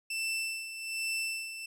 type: tone with tremolo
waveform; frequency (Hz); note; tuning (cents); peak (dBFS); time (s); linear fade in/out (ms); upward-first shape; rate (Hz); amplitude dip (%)
sawtooth; 2665; E7; +18; -27; 0.1-1.66; 5; sine; 1.2; 65
effects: low-pass 12000 Hz 12 dB/octave